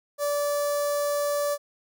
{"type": "tone with notch filter", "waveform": "sawtooth", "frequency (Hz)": 580, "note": "D5", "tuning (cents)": -22, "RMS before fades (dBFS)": -26, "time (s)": [0.18, 1.58], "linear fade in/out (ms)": 50, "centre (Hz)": 2600, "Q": 0.51, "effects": []}